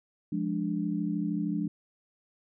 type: chord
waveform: sine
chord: D diminished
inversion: first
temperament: equal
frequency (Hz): 174.61 / 207.7 / 293.7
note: F3 / Ab3 / D4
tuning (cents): 0 / 0 / 0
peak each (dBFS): -32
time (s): 0.32-1.68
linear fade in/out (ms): 5
effects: none